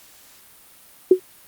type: tone with exponential decay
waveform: sine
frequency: 370 Hz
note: F#4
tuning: in tune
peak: -4 dBFS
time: 1.11-1.2 s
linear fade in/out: 5 ms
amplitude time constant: 19 ms
effects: white hiss -49 dBFS RMS until 1.47 s + Opus 48 kbps